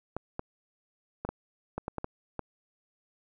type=clicks; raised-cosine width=1 ms; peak=-19 dBFS; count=9; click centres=0.166 / 0.394 / 1.25 / 1.29 / 1.78 / 1.881 / 1.983 / 2.044 / 2.393 s; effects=none